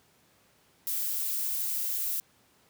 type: noise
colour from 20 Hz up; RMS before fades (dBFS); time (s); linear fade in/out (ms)
violet; -31; 0.87-2.2; 0
effects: pink hiss -64 dBFS RMS until 2.69 s + high-pass 100 Hz 12 dB/octave